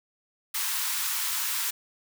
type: high-pass noise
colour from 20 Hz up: white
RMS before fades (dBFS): -29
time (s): 0.54-1.71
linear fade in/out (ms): 10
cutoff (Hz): 870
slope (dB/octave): 96
effects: none